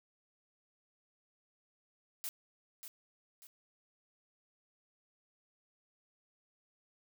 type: noise with echo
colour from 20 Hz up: blue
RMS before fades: -40 dBFS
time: 2.24-2.29 s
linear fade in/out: 0 ms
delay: 590 ms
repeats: 2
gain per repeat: -8 dB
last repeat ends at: 3.47 s
effects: none